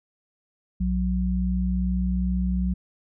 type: tone pair together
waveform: sine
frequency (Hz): 61.34 / 183.8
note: B1 / F#3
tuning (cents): -11 / -11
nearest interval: octave + perfect fifth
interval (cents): 1900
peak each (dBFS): -24 / -24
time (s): 0.8-2.74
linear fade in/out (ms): 10
effects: none